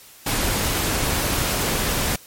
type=noise; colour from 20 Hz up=pink; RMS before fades=-22 dBFS; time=0.26-2.16 s; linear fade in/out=5 ms; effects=white hiss -46 dBFS RMS until 2.26 s + MP3 64 kbps